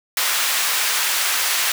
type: high-pass noise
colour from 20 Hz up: pink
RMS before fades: -20 dBFS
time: 0.17-1.72 s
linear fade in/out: 2 ms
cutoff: 1400 Hz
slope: 12 dB/octave
effects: none